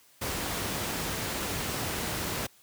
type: noise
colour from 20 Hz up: pink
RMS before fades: -32 dBFS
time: 0.21-2.47 s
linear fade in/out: 10 ms
effects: white hiss -60 dBFS RMS until 2.62 s + high-pass 60 Hz 12 dB/octave